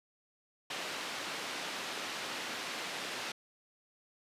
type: band-pass noise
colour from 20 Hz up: white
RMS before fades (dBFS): -40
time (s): 0.7-3.32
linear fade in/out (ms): 5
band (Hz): 210 to 3600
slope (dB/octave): 12
effects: resampled to 32000 Hz